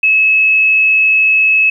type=tone; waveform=sine; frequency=2586 Hz; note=E7; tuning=34 cents flat; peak=-7 dBFS; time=0.03-1.7 s; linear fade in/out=5 ms; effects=8-bit